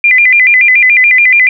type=tone with vibrato; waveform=sine; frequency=2197 Hz; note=C#7; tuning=16 cents flat; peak=-3 dBFS; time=0.04-1.49 s; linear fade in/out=2 ms; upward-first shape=square; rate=7 Hz; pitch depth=150 cents each way; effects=none